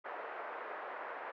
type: band-pass noise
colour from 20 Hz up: pink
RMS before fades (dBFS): -44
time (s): 0.04-1.32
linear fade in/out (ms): 20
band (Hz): 480 to 1800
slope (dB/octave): 24
effects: none